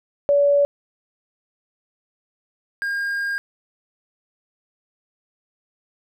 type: tone pair in turn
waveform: sine / triangle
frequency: 571 / 1615 Hz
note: D5 / G#6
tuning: -49 / -49 cents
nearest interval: octave + tritone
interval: 1800 cents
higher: second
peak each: -13 / -20 dBFS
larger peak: first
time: 0.29-0.65 / 2.82-3.38 s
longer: second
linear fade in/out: 0 ms
effects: none